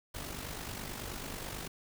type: noise with amplitude modulation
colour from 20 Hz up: pink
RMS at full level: -39 dBFS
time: 0.14-1.68 s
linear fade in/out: 10 ms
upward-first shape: sine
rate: 49.2 Hz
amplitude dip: 55%
effects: none